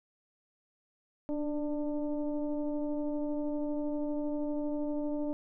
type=tone with frequency modulation; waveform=sine; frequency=293.7 Hz; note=D4; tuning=in tune; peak=-30 dBFS; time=1.29-5.33 s; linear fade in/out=0 ms; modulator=300 Hz; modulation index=0.98; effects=none